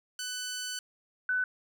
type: tone pair in turn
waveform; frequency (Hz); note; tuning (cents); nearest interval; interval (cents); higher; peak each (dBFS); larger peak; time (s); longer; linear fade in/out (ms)
10% pulse / sine; 1500 / 1500; F#6 / F#6; +23 / +23; unison; 0; neither; -26; neither; 0.19-0.79 / 1.29-1.44; first; 2
effects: none